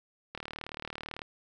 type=click train; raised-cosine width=0.3 ms; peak=-22 dBFS; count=34; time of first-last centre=0.35-1.218 s; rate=38 Hz; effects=none